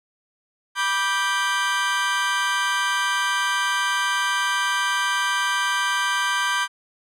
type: chord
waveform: sawtooth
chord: G major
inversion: first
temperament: just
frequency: 980 / 1176 / 1568 Hz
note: B5 / D6 / G6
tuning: -14 / +2 / 0 cents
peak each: -22 / -22 / -19 dBFS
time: 0.75-6.68 s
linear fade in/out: 50 ms
effects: low-pass 8000 Hz 12 dB/octave